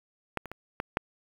clicks, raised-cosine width 0.5 ms, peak -14 / -25 / -24 / -15 / -10 dBFS, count 5, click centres 0.373 / 0.457 / 0.516 / 0.801 / 0.971 s, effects 7-bit

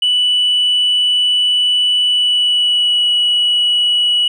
sine tone with pitch glide, 2966 to 2934 Hz, F#7 to F#7, +4 to -15 cents, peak -9 dBFS, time 0.02-4.28 s, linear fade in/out 5 ms, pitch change -19 cents, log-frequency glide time 2.06-3.03 s, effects tanh soft clip ceiling -8 dBFS

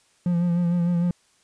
triangle tone with vibrato, 173.6 Hz, F3, 10 cents flat, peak -17 dBFS, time 0.26-1.11 s, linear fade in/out 2 ms, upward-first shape sine, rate 6.6 Hz, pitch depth 35 cents each way, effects white hiss -62 dBFS RMS until 1.43 s + resampled to 22050 Hz

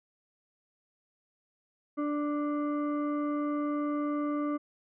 sine tone with frequency modulation, 293.7 Hz, D4, in tune, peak -28 dBFS, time 1.97-4.58 s, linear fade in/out 20 ms, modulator 883 Hz, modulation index 0.7, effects none

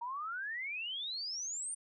sine exponential sweep, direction up, 923 to 9270 Hz, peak -37 dBFS, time 0.01-1.75 s, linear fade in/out 10 ms, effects none

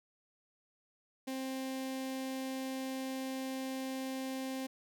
sawtooth tone with notch filter, 263.6 Hz, C4, 13 cents sharp, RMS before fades -39 dBFS, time 1.27-4.67 s, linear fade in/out 10 ms, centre 1300 Hz, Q 1.9, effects none

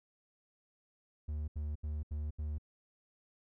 triangle tone bursts, 75.2 Hz, D2, 42 cents sharp, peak -33 dBFS, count 5, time 1.28-2.584 s, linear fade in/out 10 ms, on 200 ms, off 76 ms, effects none

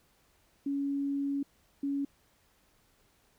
sine tone bursts at uneven times, 280 Hz, C#4, 18 cents sharp, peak -29 dBFS, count 2, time 0.66-1.43 / 1.83-2.05 s, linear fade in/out 5 ms, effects pink hiss -68 dBFS RMS until 3.38 s

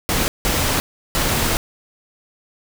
pink noise bursts at uneven times, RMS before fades -19 dBFS, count 3, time 0.09-0.28 / 0.45-0.8 / 1.15-1.57 s, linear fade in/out 0 ms, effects none

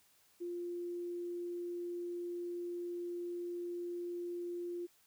sine tone, 349.2 Hz, F4, in tune, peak -38 dBFS, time 0.4-4.87 s, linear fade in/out 20 ms, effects white hiss -69 dBFS RMS until 5.06 s

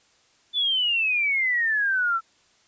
sine exponential sweep, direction down, 3520 to 1318.5 Hz, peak -20 dBFS, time 0.53-2.21 s, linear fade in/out 50 ms, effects white hiss -61 dBFS RMS until 2.67 s + resampled to 16000 Hz

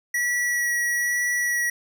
square tone with vibrato, 1932 Hz, B6, 39 cents flat, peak -22 dBFS, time 0.14-1.7 s, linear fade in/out 5 ms, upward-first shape sine, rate 1.1 Hz, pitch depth 11 cents each way, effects none

